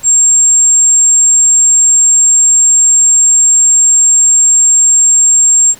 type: tone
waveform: sine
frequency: 7459 Hz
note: A#8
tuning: in tune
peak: -4 dBFS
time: 0.03-5.75 s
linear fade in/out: 50 ms
effects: pink hiss -38 dBFS RMS until 5.79 s